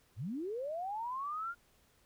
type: linear sweep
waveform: sine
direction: up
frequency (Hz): 82.8 to 1428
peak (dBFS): -36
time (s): 0.16-1.55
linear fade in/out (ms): 50
effects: pink hiss -69 dBFS RMS until 2.05 s